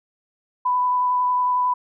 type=tone with vibrato; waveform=sine; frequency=995 Hz; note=B5; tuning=13 cents sharp; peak=-17 dBFS; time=0.65-1.74 s; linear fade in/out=10 ms; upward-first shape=triangle; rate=11 Hz; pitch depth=12 cents each way; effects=none